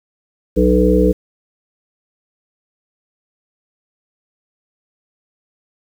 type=harmonic tone with a mistuned harmonic; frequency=61.74 Hz; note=B1; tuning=in tune; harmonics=1 / 3 / 5 / 7 / 8; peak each=-16 / -16 / -16 / -16 / -16 dBFS; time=0.56-1.13 s; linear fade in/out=20 ms; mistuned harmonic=5; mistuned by=-19 cents; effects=7-bit